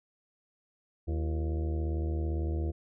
harmonic tone with a mistuned harmonic, 77.78 Hz, D#2, in tune, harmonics 1 / 2 / 3 / 4 / 5 / 6 / 7 / 8 / 9, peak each -29 / -42 / -46 / -38 / -48 / -46 / -50 / -53 / -51 dBFS, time 1.07-2.72 s, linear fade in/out 20 ms, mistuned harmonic 4, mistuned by +130 cents, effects none

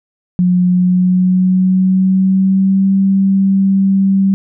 sine tone with pitch glide, 180 to 194.04 Hz, F#3 to G3, -47 to -17 cents, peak -8 dBFS, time 0.39-4.34 s, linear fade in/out 0 ms, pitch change +130 cents, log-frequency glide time 0.67-2.91 s, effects none

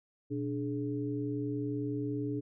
sine tone cluster, 123 / 291.6 / 422.4 Hz, B2 / D4 / G#4, -7 / -12 / +29 cents, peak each -37 / -34 / -39 dBFS, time 0.3-2.41 s, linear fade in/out 20 ms, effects none

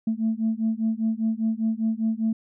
sine beating tone pair, 220 / 225 Hz, A3 / A3, 0 / +39 cents, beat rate 5 Hz, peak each -24 dBFS, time 0.07-2.33 s, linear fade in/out 5 ms, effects tanh soft clip ceiling -16 dBFS

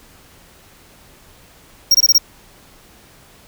square tone bursts, 5588 Hz, F8, in tune, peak -8 dBFS, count 5, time 1.91-2.182 s, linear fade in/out 5 ms, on 36 ms, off 23 ms, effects pink hiss -47 dBFS RMS until 3.47 s

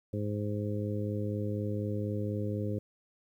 harmonic tone, 104.1 Hz, G#2, 5 cents sharp, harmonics 1 / 2 / 3 / 4 / 5, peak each -33 / -37 / -39 / -40 / -40 dBFS, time 0.13-2.79 s, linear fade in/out 5 ms, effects 11-bit

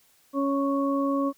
harmonic tone, 277.2 Hz, C#4, in tune, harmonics 1 / 2 / 4, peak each -24 / -29 / -30 dBFS, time 0.33-1.33 s, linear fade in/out 50 ms, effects white hiss -62 dBFS RMS until 1.37 s

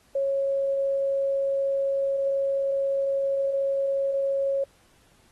sine tone, 549 Hz, C#5, 17 cents flat, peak -22 dBFS, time 0.15-4.64 s, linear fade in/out 5 ms, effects pink hiss -61 dBFS RMS until 5.31 s + AAC 32 kbps

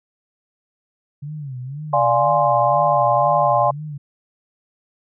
sine tone with vibrato, 138.59 Hz, C#3, in tune, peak -27 dBFS, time 1.22-3.98 s, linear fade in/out 10 ms, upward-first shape sine, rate 2 Hz, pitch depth 180 cents each way
sine chord, D half-diminished seventh, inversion none, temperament equal, 587.3 / 698.5 / 830.6 / 1046.5 Hz, D5 / F5 / Ab5 / C6, 0 / 0 / 0 / 0 cents, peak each -19 dBFS, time 1.93-3.71 s, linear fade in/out 5 ms
effects none

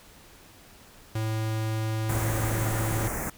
square tone, 110 Hz, A2, in tune, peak -27 dBFS, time 1.15-3.08 s, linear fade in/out 5 ms
pink band-stop noise, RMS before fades -31 dBFS, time 2.09-3.3 s, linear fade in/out 5 ms, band 2200 to 6200 Hz, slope 48 dB/octave
effects pink hiss -52 dBFS RMS until 3.37 s

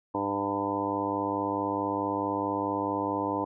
harmonic tone with a mistuned harmonic, 100 Hz, G2, 35 cents sharp, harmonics 1 / 2 / 3 / 4 / 5 / 6 / 7 / 8 / 9 / 10, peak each -42 / -41 / -32 / -38 / -35 / -39 / -39 / -40 / -33 / -34 dBFS, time 0.14-3.45 s, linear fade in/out 10 ms, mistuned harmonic 8, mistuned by +33 cents, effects none

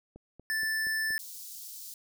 click train, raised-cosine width 2 ms, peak -35 dBFS, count 5, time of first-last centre 0.16-1.106 s, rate 4.23 Hz
square tone, 1760 Hz, A6, in tune, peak -29 dBFS, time 0.5-1.18 s, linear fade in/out 0 ms
white high-pass noise, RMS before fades -44 dBFS, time 1.19-1.94 s, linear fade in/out 2 ms, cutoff 4400 Hz, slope 24 dB/octave
effects none

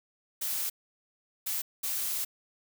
blue noise bursts at uneven times, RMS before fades -32 dBFS, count 3, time 0.41-0.7 / 1.46-1.62 / 1.83-2.25 s, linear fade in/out 10 ms, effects none

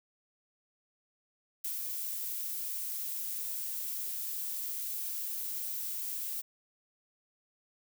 violet noise with ADSR envelope, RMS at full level -35 dBFS, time 1.64-6.42 s, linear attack 7 ms, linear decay 80 ms, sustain -2 dB, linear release 18 ms, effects none

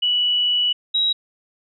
sine tone pair in turn, 2948 / 3844 Hz, F#7 / B7, -7 / -48 cents, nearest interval perfect fourth, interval 459 cents, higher second, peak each -16 dBFS, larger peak neither, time 0.02-0.73 / 0.94-1.13 s, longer first, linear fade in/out 10 ms, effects none

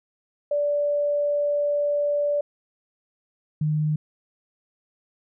sine tone pair in turn, 582 / 152.73 Hz, D5 / D#3, -16 / -32 cents, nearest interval octave + major seventh, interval 2316 cents, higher first, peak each -20 dBFS, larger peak neither, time 0.51-2.41 / 3.61-3.96 s, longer first, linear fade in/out 5 ms, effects none

